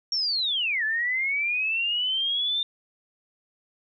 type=linear two-way sweep; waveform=sine; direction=down then up; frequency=5588 to 1714 to 3615 Hz; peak=-23 dBFS; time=0.12-2.63 s; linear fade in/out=2 ms; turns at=0.84 s; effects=none